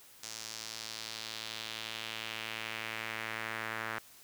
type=tone with band-pass filter sweep; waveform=sawtooth; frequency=111.3 Hz; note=A2; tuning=20 cents sharp; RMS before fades=-41 dBFS; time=0.23-3.99 s; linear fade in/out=5 ms; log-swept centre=6100 to 1600 Hz; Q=1.9; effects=white hiss -57 dBFS RMS until 4.23 s